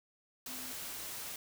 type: tone in noise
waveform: sine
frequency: 254.6 Hz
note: C4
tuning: 47 cents flat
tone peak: -51 dBFS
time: 0.48-0.72 s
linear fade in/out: 2 ms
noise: white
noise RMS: -43 dBFS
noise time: 0.46-1.36 s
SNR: -11 dB
effects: none